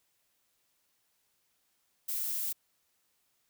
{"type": "noise", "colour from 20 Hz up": "violet", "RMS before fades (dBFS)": -34, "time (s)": [2.08, 2.53], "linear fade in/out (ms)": 10, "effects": ["white hiss -75 dBFS RMS until 3.49 s"]}